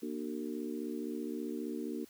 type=harmonic tone with a mistuned harmonic; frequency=75.2 Hz; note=D2; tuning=42 cents sharp; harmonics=3 / 4 / 5 / 6; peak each=-40 / -40 / -42 / -46 dBFS; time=0.02-2.05 s; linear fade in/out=10 ms; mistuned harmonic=3; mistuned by=+86 cents; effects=white hiss -61 dBFS RMS until 2.09 s